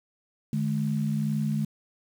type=tone pair together; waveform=sine; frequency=150 / 212.1 Hz; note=D3 / G#3; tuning=+37 / +37 cents; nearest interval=tritone; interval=600 cents; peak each=-27 dBFS; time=0.53-1.65 s; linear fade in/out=2 ms; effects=8-bit